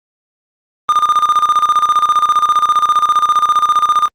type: tone with tremolo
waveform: triangle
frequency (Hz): 1210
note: D#6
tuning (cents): -49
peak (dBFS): -5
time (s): 0.89-4.08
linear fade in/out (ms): 0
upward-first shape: square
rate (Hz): 15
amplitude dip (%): 70
effects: Opus 24 kbps